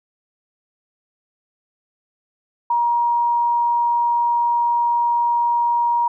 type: tone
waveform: sine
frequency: 948 Hz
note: A#5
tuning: 29 cents sharp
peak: -15 dBFS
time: 2.7-6.08 s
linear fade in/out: 5 ms
effects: none